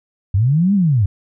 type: linear two-way sweep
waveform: sine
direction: up then down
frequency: 88.8 to 207.7 to 88.8 Hz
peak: -11 dBFS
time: 0.34-1.06 s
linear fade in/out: 5 ms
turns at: 0.74 s
effects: none